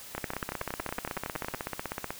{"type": "two click trains", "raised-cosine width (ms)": 0.5, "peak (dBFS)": [-17, -18], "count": [32, 16], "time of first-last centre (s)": [[0.18, 2.105], [0.15, 1.539]], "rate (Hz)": [16.1, 10.8], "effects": ["white hiss -46 dBFS RMS until 2.19 s"]}